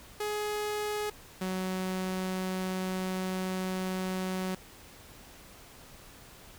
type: tone pair in turn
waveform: sawtooth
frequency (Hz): 419.5 / 186.4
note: G#4 / F#3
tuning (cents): +17 / +13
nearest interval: octave + major second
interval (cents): 1404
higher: first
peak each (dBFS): -27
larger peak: neither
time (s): 0.2-1.1 / 1.41-4.55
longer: second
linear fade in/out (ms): 5
effects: pink hiss -52 dBFS RMS until 6.58 s